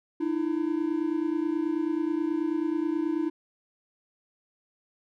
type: tone pair together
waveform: triangle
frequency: 304.1 / 333.4 Hz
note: D#4 / E4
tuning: -40 / +20 cents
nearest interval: major second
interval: 160 cents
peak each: -26 dBFS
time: 0.2-3.3 s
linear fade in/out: 10 ms
effects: none